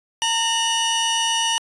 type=tone pair together; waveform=sawtooth; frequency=914 / 2927 Hz; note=A#5 / F#7; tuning=-34 / -19 cents; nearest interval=octave + minor sixth; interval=2015 cents; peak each=-19 / -17 dBFS; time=0.22-1.58 s; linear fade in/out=0 ms; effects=resampled to 22050 Hz